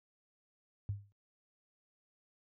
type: tone with exponential decay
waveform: sine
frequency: 101.1 Hz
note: G#2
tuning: 46 cents flat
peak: -30 dBFS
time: 0.89-1.12 s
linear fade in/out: 0 ms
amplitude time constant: 48 ms
effects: high-pass 60 Hz 12 dB/octave